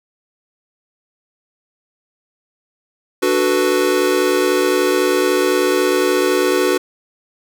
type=chord; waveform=square; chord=B minor seventh; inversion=first; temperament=equal; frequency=293.7 / 370 / 440 / 493.9 Hz; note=D4 / F#4 / A4 / B4; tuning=0 / 0 / 0 / 0 cents; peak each=-22 / -17 / -23 / -20 dBFS; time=3.22-6.78 s; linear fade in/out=10 ms; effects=none